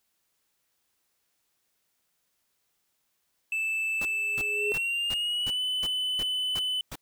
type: tone with pitch glide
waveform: triangle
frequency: 2637 to 3012 Hz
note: E7 to F#7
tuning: 0 to +30 cents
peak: -25 dBFS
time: 3.52-6.81 s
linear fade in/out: 2 ms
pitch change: +230 cents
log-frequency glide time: 4.52-5.63 s
type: tone with exponential growth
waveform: sine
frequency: 415.3 Hz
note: G#4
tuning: in tune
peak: -26 dBFS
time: 3.98-4.72 s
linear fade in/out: 0 ms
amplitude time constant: 160 ms
type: noise bursts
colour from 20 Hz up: pink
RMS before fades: -38 dBFS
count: 9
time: 4.01-6.957 s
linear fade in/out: 5 ms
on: 43 ms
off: 320 ms
effects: white hiss -75 dBFS RMS until 7.01 s